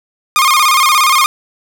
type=tone with vibrato; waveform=sawtooth; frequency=1143 Hz; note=D6; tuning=47 cents flat; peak=-4 dBFS; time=0.36-1.26 s; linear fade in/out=0 ms; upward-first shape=square; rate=17 Hz; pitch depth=110 cents each way; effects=none